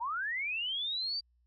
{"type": "linear sweep", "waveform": "sine", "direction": "up", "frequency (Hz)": [880, 4699], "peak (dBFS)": -32, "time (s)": [0, 1.21], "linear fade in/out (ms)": 20, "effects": ["added 60 Hz sine -67 dBFS peak until 1.46 s"]}